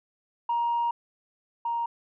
sine tone pair in turn, 942 / 936 Hz, A#5 / A#5, +18 / +7 cents, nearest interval unison, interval 11 cents, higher first, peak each -22 / -25 dBFS, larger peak first, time 0.49-0.91 / 1.65-1.86 s, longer first, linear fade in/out 5 ms, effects tanh soft clip ceiling -20 dBFS

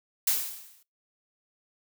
blue noise with exponential decay, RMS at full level -22 dBFS, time 0.27-0.83 s, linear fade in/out 5 ms, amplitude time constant 120 ms, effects noise-tail reverb RT60 0.2 s tail -21 dB re dry

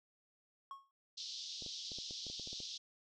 triangle tone with exponential decay, 1095 Hz, C#6, 22 cents flat, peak -40 dBFS, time 0.71-0.91 s, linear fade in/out 1 ms, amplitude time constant 43 ms
pink band-pass noise, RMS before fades -46 dBFS, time 1.17-2.78 s, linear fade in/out 10 ms, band 3400 to 5800 Hz, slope 48 dB/octave
clicks, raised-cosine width 2 ms, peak -39 dBFS, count 11, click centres 1.623 / 1.663 / 1.918 / 1.986 / 2.109 / 2.267 / 2.3 / 2.397 / 2.474 / 2.53 / 2.603 s
effects none

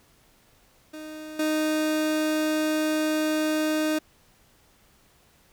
30% pulse tone with level steps, 309.4 Hz, D#4, 10 cents flat, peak -34 / -20 dBFS, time 0.93-3.99 s, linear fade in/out 10 ms, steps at 1.39 s, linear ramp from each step 5 ms, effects pink hiss -60 dBFS RMS until 5.52 s

